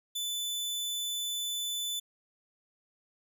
sawtooth tone, 3500 Hz, A7, 10 cents flat, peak -29 dBFS, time 0.15-2 s, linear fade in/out 10 ms, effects none

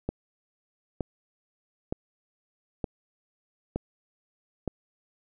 click train, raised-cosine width 2 ms, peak -15 dBFS, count 6, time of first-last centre 0.09-4.677 s, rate 1.09 Hz, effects none

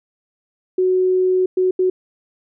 sine tone bursts at uneven times, 370 Hz, F#4, in tune, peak -13 dBFS, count 3, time 0.78-1.46 / 1.57-1.71 / 1.79-1.9 s, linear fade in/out 5 ms, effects none

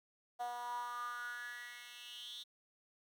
10% pulse tone with high-pass filter sweep, 241.9 Hz, B3, 36 cents flat, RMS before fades -45 dBFS, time 0.39-2.44 s, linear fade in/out 20 ms, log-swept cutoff 720 to 3700 Hz, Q 7.6, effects 12-bit

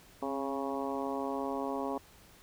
harmonic tone with a mistuned harmonic, 137.8 Hz, C#3, 10 cents flat, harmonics 2 / 3 / 4 / 5 / 6 / 7 / 8, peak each -37 / -39 / -40 / -41 / -42 / -42 / -43 dBFS, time 0.22-1.98 s, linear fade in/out 5 ms, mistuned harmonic 2, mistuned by -31 cents, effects pink hiss -58 dBFS RMS until 2.42 s

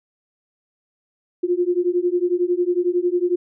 sine beating tone pair, 349.2 / 360.2 Hz, F4 / F#4, 0 / -46 cents, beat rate 11 Hz, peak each -20 dBFS, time 1.43-3.36 s, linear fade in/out 10 ms, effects none

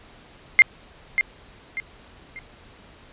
sine tone with echo, 2100 Hz, C7, 6 cents sharp, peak -7 dBFS, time 0.59-0.62 s, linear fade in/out 0 ms, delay 590 ms, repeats 3, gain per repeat -9 dB, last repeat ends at 2.39 s, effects pink hiss -49 dBFS RMS until 3.12 s + resampled to 8000 Hz

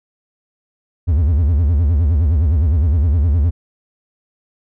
triangle tone with vibrato, 78.1 Hz, D#2, 7 cents sharp, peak -9 dBFS, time 1.07-3.51 s, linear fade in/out 20 ms, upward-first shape sine, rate 9.7 Hz, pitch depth 230 cents each way, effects none

